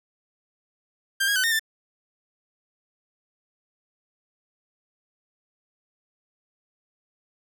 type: tone with pitch steps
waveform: sawtooth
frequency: 1587 / 1640 / 1514 / 1833 / 1776 Hz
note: G6 / G#6 / F#6 / A#6 / A6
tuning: +21 / -22 / +39 / -30 / +16 cents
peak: -17 dBFS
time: 1.2-1.595 s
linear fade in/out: 10 ms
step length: 79 ms
effects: none